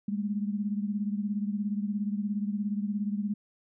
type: beating tone pair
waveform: sine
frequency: 202.6 / 219.6 Hz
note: G#3 / A3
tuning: -43 / -3 cents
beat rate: 17 Hz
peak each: -29 / -34 dBFS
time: 0.08-3.34 s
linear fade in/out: 5 ms
effects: none